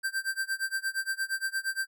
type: tone with tremolo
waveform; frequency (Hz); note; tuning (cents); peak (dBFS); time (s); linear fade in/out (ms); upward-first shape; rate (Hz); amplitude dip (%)
square; 1568; G6; 0; -27; 0.03-1.87; 20; sine; 8.6; 95
effects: none